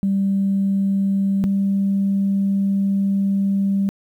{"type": "tone pair in turn", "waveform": "sine", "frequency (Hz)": [196, 196.81], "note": ["G3", "G3"], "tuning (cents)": [0, 7], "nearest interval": "unison", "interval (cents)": 7, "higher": "second", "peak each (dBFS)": -15, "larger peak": "neither", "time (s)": [[0.03, 1.44], [1.44, 3.89]], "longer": "second", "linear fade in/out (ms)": 0, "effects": ["tanh soft clip ceiling -11 dBFS", "9-bit"]}